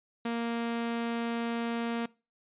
sawtooth tone, 233.1 Hz, A#3, in tune, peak -26 dBFS, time 0.25-2.06 s, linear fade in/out 5 ms, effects noise-tail reverb RT60 0.3 s tail -22 dB re dry + resampled to 8000 Hz

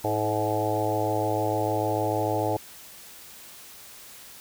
harmonic tone with a mistuned harmonic, 106.7 Hz, G#2, 47 cents sharp, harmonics 1 / 3 / 4 / 5 / 6 / 7 / 8, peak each -31 / -31 / -31 / -31 / -31 / -31 / -31 dBFS, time 0.04-2.57 s, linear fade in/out 5 ms, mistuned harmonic 4, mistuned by +25 cents, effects white hiss -46 dBFS RMS until 4.4 s

